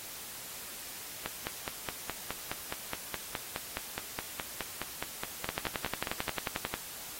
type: two click trains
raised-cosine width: 0.3 ms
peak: -17 / -15 dBFS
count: 25 / 15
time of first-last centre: 1.26-6.281 / 5.49-6.74 s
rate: 4.78 / 11.2 Hz
effects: white hiss -44 dBFS RMS until 7.19 s + AAC 48 kbps